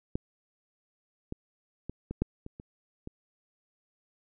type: clicks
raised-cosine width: 3 ms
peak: -17 / -22 / -23 / -22 / -13 / -28 / -30 / -26 dBFS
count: 8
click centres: 0.155 / 1.324 / 1.896 / 2.11 / 2.22 / 2.464 / 2.599 / 3.074 s
effects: none